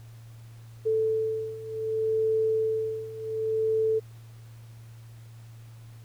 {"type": "beating tone pair", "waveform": "sine", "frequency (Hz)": [440, 440.66], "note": ["A4", "A4"], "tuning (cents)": [0, 3], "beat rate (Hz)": 0.66, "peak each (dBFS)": [-29, -26], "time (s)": [0.85, 4], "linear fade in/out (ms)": 20, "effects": ["added 114 Hz sine -44 dBFS peak until 6.04 s", "pink hiss -59 dBFS RMS until 6.04 s"]}